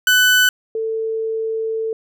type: tone pair in turn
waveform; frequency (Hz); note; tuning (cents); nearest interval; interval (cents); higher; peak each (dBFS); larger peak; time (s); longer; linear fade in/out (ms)
30% pulse / sine; 1500 / 445.1; F#6 / A4; +23 / +20; octave + major sixth; 2103; first; -8 / -19; first; 0.07-0.49 / 0.75-1.93; second; 2
effects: none